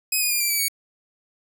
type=tone with pitch steps; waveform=5% pulse; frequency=2525 / 2467 / 2411 / 2356 / 2302 / 2250 Hz; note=D#7 / D#7 / D7 / D7 / D7 / C#7; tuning=+25 / -15 / +45 / +5 / -35 / +25 cents; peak=-11 dBFS; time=0.12-0.684 s; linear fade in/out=5 ms; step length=94 ms; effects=none